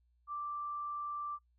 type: tone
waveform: sine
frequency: 1174.7 Hz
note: D6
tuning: in tune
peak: -37 dBFS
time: 0.27-1.39 s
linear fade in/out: 50 ms
effects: noise-tail reverb RT60 0.1 s tail -20 dB re dry + added 60 Hz sine -69 dBFS peak until 1.58 s